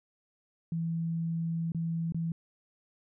sine tone with dropouts, 165.5 Hz, E3, 7 cents sharp, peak -29 dBFS, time 0.72-2.32 s, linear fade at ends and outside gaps 2 ms, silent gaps 1.72-1.747 / 2.122-2.145 s, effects none

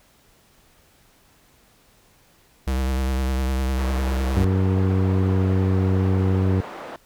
square tone with vibrato, 65.41 Hz, C2, in tune, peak -21 dBFS, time 2.67-4.45 s, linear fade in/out 5 ms, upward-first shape sine, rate 9.9 Hz, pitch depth 39 cents each way
white band-pass noise, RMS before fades -36 dBFS, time 3.78-6.96 s, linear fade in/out 0 ms, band 280 to 980 Hz, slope 12 dB/octave
harmonic tone, 94.6 Hz, F#2, 39 cents sharp, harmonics 1 / 2 / 3 / 4 / 5, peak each -18 / -24 / -28 / -30 / -32 dBFS, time 4.36-6.61 s, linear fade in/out 5 ms
effects pink hiss -57 dBFS RMS until 7.05 s

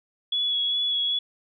sine tone with vibrato, 3378 Hz, G#7, 29 cents sharp, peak -22 dBFS, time 0.32-1.19 s, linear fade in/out 5 ms, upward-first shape sine, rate 2.5 Hz, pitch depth 17 cents each way, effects none

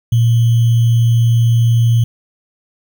sine tone with sample-and-hold, 116.5 Hz, A#2, 1 cent flat, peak -8 dBFS, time 0.12-2.04 s, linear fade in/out 5 ms, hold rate 3150 Hz, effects none

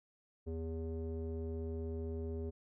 square tone with low-pass filter, 81.1 Hz, E2, 28 cents flat, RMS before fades -40 dBFS, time 0.46-2.51 s, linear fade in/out 20 ms, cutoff 420 Hz, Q 3.2, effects none

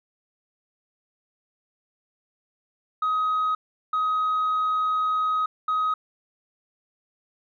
sine tone bursts at uneven times, 1261 Hz, D#6, 23 cents sharp, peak -19 dBFS, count 3, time 3.02-3.55 / 3.93-5.46 / 5.68-5.94 s, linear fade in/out 5 ms, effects tanh soft clip ceiling -19 dBFS

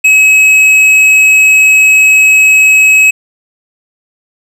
sine tone with tanh clipping, 2561 Hz, D#7, 49 cents sharp, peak -4 dBFS, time 0.04-3.11 s, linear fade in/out 10 ms, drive 9 dB, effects none

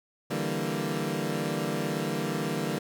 20% pulse chord, E half-diminished seventh, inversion third, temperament equal, 146.83 / 164.81 / 196 / 233.1 Hz, D3 / E3 / G3 / Bb3, 0 / 0 / 0 / 0 cents, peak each -29 dBFS, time 0.3-2.79 s, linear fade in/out 10 ms, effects none

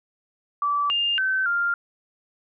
sine tone with pitch steps, 1157 / 2810 / 1536 / 1397 Hz, D6 / F7 / G6 / F6, -26 / +10 / -36 / 0 cents, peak -20 dBFS, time 0.62-1.74 s, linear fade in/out 2 ms, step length 280 ms, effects none

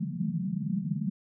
white band-pass noise, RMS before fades -31 dBFS, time 0-1.1 s, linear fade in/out 10 ms, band 140 to 220 Hz, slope 96 dB/octave, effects none

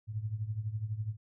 sine tone with tremolo, 107.8 Hz, A2, 35 cents flat, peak -29 dBFS, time 0.07-1.17 s, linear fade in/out 50 ms, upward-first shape triangle, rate 12 Hz, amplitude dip 85%, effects none

